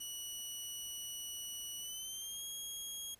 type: tone with pitch glide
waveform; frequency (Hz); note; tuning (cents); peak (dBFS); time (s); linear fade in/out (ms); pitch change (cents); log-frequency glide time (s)
15% pulse; 2940 to 3281; F#7 to G#7; -12 to -22; -35; 0-3.15; 10; +190; 1.79-2.43
effects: pink hiss -66 dBFS RMS until 3.19 s + resampled to 32000 Hz